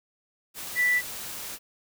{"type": "tone in noise", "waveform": "sine", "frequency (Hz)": 1972, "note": "B6", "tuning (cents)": -3, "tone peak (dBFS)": -20, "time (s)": [0.75, 1.02], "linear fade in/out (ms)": 50, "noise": "white", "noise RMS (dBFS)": -37, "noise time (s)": [0.54, 1.59], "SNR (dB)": 14, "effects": []}